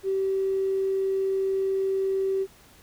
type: tone with tanh clipping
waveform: triangle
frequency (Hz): 385.8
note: G4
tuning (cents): -28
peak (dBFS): -22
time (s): 0.03-2.47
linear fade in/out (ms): 50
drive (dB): 2
effects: pink hiss -54 dBFS RMS until 2.82 s